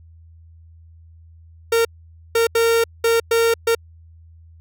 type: tone bursts at uneven times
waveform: 45% pulse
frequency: 460.1 Hz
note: A#4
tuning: 23 cents flat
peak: -14 dBFS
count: 6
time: 1.72-1.85 / 2.35-2.47 / 2.55-2.84 / 3.04-3.2 / 3.31-3.54 / 3.67-3.75 s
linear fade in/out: 5 ms
effects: added 82 Hz sine -43 dBFS peak until 4.6 s